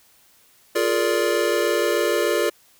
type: chord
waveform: square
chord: Bb dominant seventh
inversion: second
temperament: just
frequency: 349.6 / 419.5 / 466.2 / 582.7 Hz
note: F4 / Ab4 / Bb4 / D5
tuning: +2 / +17 / 0 / -14 cents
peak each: -25 dBFS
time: 0.75-2.5 s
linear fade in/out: 10 ms
effects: white hiss -56 dBFS RMS until 2.79 s